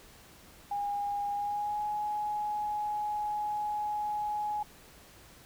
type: tone with pitch glide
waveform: sine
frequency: 814 to 838.3 Hz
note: G#5 to G#5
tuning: -35 to +16 cents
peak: -30 dBFS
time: 0.71-4.63 s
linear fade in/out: 5 ms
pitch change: +51 cents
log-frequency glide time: 1.33-1.82 s
effects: pink hiss -55 dBFS RMS until 5.45 s